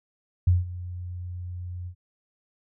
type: tone with ADSR envelope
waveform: sine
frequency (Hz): 89.2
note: F2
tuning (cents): +37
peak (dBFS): -14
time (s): 0.47-1.95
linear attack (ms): 6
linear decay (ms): 170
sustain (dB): -18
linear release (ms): 79
effects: none